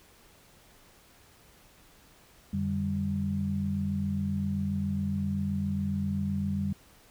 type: tone cluster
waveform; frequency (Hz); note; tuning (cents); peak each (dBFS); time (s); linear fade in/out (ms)
sine; 90.7 / 149.6 / 197.1; F#2 / D3 / G3; -34 / +32 / +10; -33 / -36 / -29; 2.53-6.73; 5
effects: pink hiss -58 dBFS RMS until 7.1 s